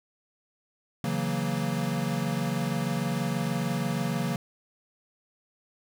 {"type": "chord", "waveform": "square", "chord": "F# dominant seventh", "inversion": "second", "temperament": "equal", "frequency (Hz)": [138.59, 164.81, 185, 233.1], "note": ["C#3", "E3", "F#3", "A#3"], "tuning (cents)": [0, 0, 0, 0], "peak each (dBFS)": -33, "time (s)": [1.04, 4.36], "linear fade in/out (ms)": 2, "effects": []}